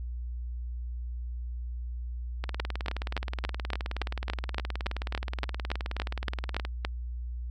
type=two click trains; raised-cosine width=0.3 ms; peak=-18 / -13 dBFS; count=81 / 16; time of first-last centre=2.44-6.651 / 2.6-6.849 s; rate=19 / 3.53 Hz; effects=added 60 Hz sine -33 dBFS peak until 7.5 s